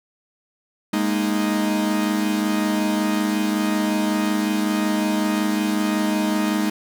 45% pulse chord, Ab suspended second, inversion none, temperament equal, 207.7 / 233.1 / 311.1 Hz, Ab3 / Bb3 / Eb4, 0 / 0 / 0 cents, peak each -22 / -27 / -23 dBFS, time 0.93-6.7 s, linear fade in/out 5 ms, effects none

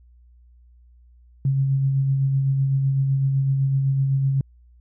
sine tone with tremolo, 136 Hz, C#3, 33 cents flat, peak -16 dBFS, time 1.45-4.41 s, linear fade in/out 2 ms, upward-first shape sine, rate 7.9 Hz, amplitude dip 30%, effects added 60 Hz sine -49 dBFS peak until 4.8 s

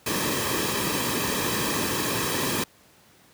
pink noise with comb filter, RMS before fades -26 dBFS, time 0.06-2.64 s, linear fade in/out 5 ms, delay 1.4 ms, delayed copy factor -0.6, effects pink hiss -56 dBFS RMS until 3.33 s + high-pass 100 Hz 12 dB/octave

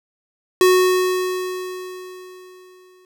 square tone with exponential decay, 368 Hz, F#4, 9 cents flat, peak -10 dBFS, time 0.61-3.05 s, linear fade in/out 1 ms, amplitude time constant 530 ms, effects none

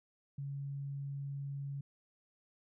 sine tone, 139.8 Hz, C#3, 15 cents sharp, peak -38 dBFS, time 0.38-1.81 s, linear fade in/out 5 ms, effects none

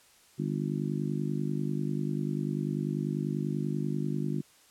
harmonic tone, 50.2 Hz, G1, 42 cents sharp, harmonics 3 / 4 / 5 / 6 / 7, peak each -32 / -34 / -36 / -38 / -39 dBFS, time 0.38-4.42 s, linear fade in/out 20 ms, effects white hiss -60 dBFS RMS until 4.7 s + low-pass 11000 Hz 12 dB/octave

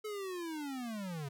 square linear sweep, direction down, 433.9 to 133.2 Hz, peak -39 dBFS, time 0.04-1.29 s, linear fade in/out 10 ms, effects none

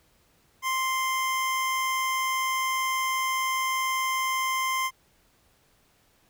25% pulse tone, 1046.5 Hz, C6, in tune, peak -21 dBFS, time 0.62-4.91 s, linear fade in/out 50 ms, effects pink hiss -64 dBFS RMS until 6.29 s

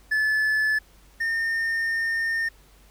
triangle tone pair in turn, 1732 / 1821.3 Hz, A6 / A#6, -28 / -41 cents, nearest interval minor second, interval 87 cents, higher second, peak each -18 / -21 dBFS, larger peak first, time 0.11-0.79 / 1.2-2.49 s, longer second, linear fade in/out 10 ms, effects added 49 Hz sine -53 dBFS peak until 2.9 s + pink hiss -57 dBFS RMS until 2.9 s

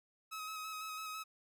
sawtooth tone with vibrato, 1277 Hz, D#6, 45 cents sharp, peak -38 dBFS, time 0.31-1.24 s, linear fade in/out 20 ms, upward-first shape square, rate 6 Hz, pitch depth 18 cents each way, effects none

